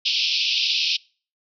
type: band-pass noise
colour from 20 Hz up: pink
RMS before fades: -22 dBFS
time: 0.05-0.97 s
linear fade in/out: 10 ms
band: 2500 to 5400 Hz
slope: 96 dB/octave
effects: noise-tail reverb RT60 0.4 s tail -25 dB re dry